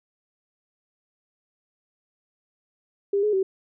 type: tone with pitch steps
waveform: sine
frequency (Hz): 400.4 / 421.6 / 382.5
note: G4 / G#4 / G4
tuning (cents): +37 / +26 / -42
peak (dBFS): -19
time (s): 3.13-3.43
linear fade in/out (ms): 5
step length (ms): 100
effects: none